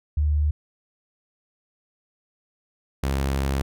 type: tone pair in turn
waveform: sine / sawtooth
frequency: 74.6 / 68 Hz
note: D2 / C#2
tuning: +28 / -33 cents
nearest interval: major second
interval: 161 cents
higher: first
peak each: -18 dBFS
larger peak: neither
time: 0.17-0.51 / 3.03-3.62 s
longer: second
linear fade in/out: 5 ms
effects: none